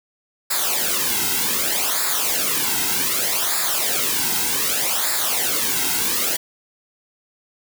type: noise with flanger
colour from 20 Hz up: white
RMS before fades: -21 dBFS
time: 0.5-6.37 s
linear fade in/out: 10 ms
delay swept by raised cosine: 0.33 to 1.73 ms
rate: 0.65 Hz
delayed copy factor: -0.75
effects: none